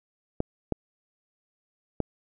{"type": "clicks", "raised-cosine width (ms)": 2, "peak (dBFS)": -12, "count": 3, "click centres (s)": [0.404, 0.723, 2.003], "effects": []}